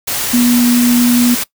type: tone in noise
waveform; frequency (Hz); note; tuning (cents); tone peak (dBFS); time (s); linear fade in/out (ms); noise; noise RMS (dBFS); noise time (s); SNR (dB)
sine; 242.2; B3; -34; -8; 0.33-1.35; 10; white; -18; 0.07-1.44; +7
effects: noise-tail reverb RT60 0.1 s tail -20 dB re dry

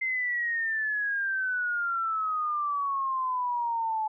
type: exponential sweep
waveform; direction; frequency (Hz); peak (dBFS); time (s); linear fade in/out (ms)
sine; down; 2084 to 860; -26; 0.01-4.08; 10
effects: none

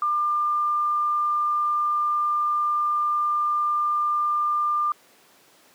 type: tone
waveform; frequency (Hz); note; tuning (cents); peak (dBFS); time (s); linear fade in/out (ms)
sine; 1197; D6; +33; -20; 0.02-4.92; 2
effects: pink hiss -55 dBFS RMS until 5.74 s + high-pass 300 Hz 12 dB/octave

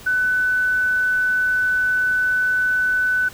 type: tone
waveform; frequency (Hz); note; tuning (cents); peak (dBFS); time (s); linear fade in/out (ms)
sine; 1500; F#6; +23; -16; 0.06-3.29; 10
effects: pink hiss -41 dBFS RMS until 3.33 s

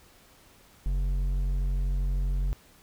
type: tone with hard clipping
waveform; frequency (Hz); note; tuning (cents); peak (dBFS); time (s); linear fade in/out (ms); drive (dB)
triangle; 46.25; F#1; 0; -26; 0.86-2.53; 0; 10
effects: pink hiss -57 dBFS RMS until 2.82 s

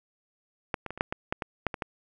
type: clicks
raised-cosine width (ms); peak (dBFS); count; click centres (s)
0.5; -12 / -20 / -21 / -25 / -8 / -15 / -12 / -16 / -10 / -18 / -15; 11; 0.742 / 0.863 / 0.906 / 0.976 / 1.009 / 1.125 / 1.325 / 1.422 / 1.667 / 1.742 / 1.822
effects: none

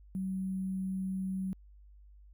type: tone with sample-and-hold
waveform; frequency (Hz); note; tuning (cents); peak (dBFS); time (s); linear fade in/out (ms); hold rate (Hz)
sine; 189.1; F#3; +38; -32; 0.15-1.53; 0; 11025
effects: added 50 Hz sine -53 dBFS peak until 2.33 s

